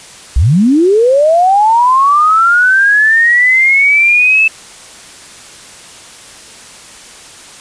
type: linear sweep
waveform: sine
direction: up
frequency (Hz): 50.6 to 2637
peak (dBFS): -5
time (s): 0.36-4.48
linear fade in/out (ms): 5
effects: white hiss -34 dBFS RMS until 7.6 s + resampled to 22050 Hz